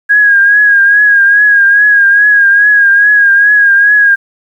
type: tone with vibrato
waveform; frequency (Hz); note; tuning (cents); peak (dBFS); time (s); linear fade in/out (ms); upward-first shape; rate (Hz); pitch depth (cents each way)
sine; 1641; G#6; -21; -3; 0.09-4.16; 20; triangle; 2.4; 56
effects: 7-bit